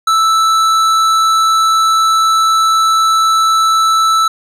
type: tone with hard clipping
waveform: sine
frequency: 1318 Hz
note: E6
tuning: 1 cent flat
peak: -10 dBFS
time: 0.07-4.28 s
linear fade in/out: 5 ms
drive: 12 dB
effects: none